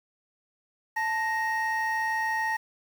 triangle tone pair together, 881 / 1866.8 Hz, A5 / A#6, +2 / +2 cents, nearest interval octave + minor second, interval 1300 cents, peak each -26 dBFS, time 0.96-2.57 s, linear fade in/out 10 ms, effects tanh soft clip ceiling -16 dBFS + 8-bit

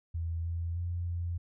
sine tone with pitch steps, 83.1 / 84.4 / 87 / 86.3 Hz, E2 / E2 / F2 / F2, +15 / +41 / -6 / -20 cents, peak -31 dBFS, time 0.14-1.38 s, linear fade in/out 10 ms, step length 310 ms, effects none

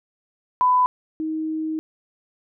sine tone pair in turn, 1000 / 315 Hz, B5 / D#4, +21 / +21 cents, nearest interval octave + minor sixth, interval 2000 cents, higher first, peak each -14 / -23 dBFS, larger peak first, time 0.61-0.86 / 1.2-1.79 s, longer second, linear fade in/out 0 ms, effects none

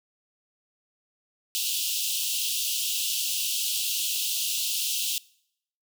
pink high-pass noise, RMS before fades -28 dBFS, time 1.55-5.18 s, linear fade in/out 0 ms, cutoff 2700 Hz, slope 96 dB/octave, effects noise-tail reverb RT60 0.7 s tail -23 dB re dry

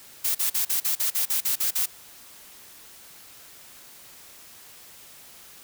blue noise bursts, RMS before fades -24 dBFS, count 11, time 0.24-1.86 s, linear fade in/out 10 ms, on 110 ms, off 41 ms, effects white hiss -48 dBFS RMS until 5.63 s

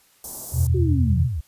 white band-stop noise, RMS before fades -33 dBFS, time 0.24-0.67 s, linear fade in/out 2 ms, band 870 to 6100 Hz, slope 24 dB/octave
sine chord, E suspended second, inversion none, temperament equal with one note detuned, 82.41 / 92.5 / 124.91 Hz, E2 / F#2 / B2, 0 / 0 / +20 cents, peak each -19 / -25 / -21 dBFS, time 0.52-1.29 s, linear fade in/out 50 ms
sine linear sweep, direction down, 381 to 60.1 Hz, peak -23 dBFS, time 0.74-1.41 s, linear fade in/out 10 ms
effects white hiss -58 dBFS RMS until 1.47 s + resampled to 32000 Hz

